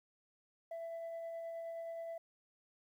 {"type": "tone with tremolo", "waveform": "sine", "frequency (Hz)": 665, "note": "E5", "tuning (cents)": 15, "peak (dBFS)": -38, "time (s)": [0.71, 2.18], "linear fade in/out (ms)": 5, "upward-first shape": "sine", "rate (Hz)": 9.5, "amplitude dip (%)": 25, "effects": ["tanh soft clip ceiling -40 dBFS", "12-bit"]}